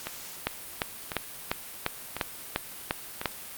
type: two click trains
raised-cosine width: 0.3 ms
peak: -9 / -16 dBFS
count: 9 / 4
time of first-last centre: 0.47-3.257 / 0.07-3.215 s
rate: 2.87 / 0.954 Hz
effects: white hiss -42 dBFS RMS until 3.57 s + Opus 48 kbps